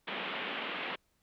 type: band-pass noise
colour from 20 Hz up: white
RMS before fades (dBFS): -38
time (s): 0.07-0.96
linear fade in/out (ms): 10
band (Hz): 170 to 3300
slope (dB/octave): 48
effects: pink hiss -75 dBFS RMS until 1.22 s